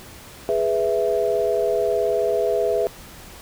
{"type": "chord", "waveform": "sine", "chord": "E major", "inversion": "first", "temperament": "equal", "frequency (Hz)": [415.3, 493.9, 659.3], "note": ["G#4", "B4", "E5"], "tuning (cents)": [0, 0, 0], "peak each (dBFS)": [-22, -23, -22], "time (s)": [0.49, 2.87], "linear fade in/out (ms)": 0, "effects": ["pink hiss -42 dBFS RMS until 3.41 s"]}